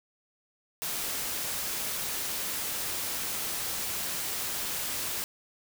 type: noise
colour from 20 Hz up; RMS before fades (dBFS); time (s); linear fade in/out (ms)
white; -33; 0.82-5.24; 0
effects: none